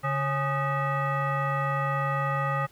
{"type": "tone with frequency modulation", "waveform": "sine", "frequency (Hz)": 548, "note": "C#5", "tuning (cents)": -20, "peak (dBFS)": -24, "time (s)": [0.03, 2.67], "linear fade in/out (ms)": 20, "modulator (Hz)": 690, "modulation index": 1.8, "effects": ["pink hiss -57 dBFS RMS until 2.71 s"]}